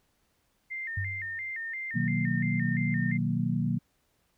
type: tone with vibrato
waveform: sine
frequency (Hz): 1952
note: B6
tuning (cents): -21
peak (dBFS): -33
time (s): 0.7-3.18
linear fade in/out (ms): 20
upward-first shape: square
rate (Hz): 2.9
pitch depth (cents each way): 120
type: tone with exponential decay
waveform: sine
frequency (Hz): 97.1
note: G2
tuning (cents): -16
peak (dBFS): -27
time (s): 0.97-1.53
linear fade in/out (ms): 5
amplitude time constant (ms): 120
type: chord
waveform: sine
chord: B major seventh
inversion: none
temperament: equal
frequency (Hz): 123.47 / 155.56 / 185 / 233.1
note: B2 / D#3 / F#3 / A#3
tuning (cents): 0 / 0 / 0 / 0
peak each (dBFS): -31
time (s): 1.94-3.79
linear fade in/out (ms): 20
effects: pink hiss -72 dBFS RMS until 4.37 s